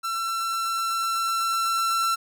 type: tone with level ramp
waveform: 45% pulse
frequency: 1346 Hz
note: E6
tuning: 36 cents sharp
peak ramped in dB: -26 to -21 dBFS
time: 0.03-2.16 s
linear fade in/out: 20 ms
effects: none